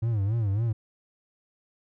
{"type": "tone with vibrato", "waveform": "triangle", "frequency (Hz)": 106.9, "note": "A2", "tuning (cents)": -49, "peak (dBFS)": -21, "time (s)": [0.02, 0.73], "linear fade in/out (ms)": 10, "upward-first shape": "sine", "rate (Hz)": 3.6, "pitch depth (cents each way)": 170, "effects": []}